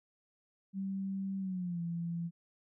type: tone with pitch glide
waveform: sine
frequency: 193.7 to 169.6 Hz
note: G3 to E3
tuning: -20 to +50 cents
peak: -34 dBFS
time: 0.73-2.31 s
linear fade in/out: 50 ms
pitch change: -230 cents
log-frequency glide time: 1.39-1.81 s
effects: none